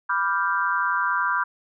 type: chord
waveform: sine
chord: G dominant seventh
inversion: first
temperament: equal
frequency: 987.8 / 1174.7 / 1396.9 / 1568 Hz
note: B5 / D6 / F6 / G6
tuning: 0 / 0 / 0 / 0 cents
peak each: -26 dBFS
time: 0.09-1.44 s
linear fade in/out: 10 ms
effects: none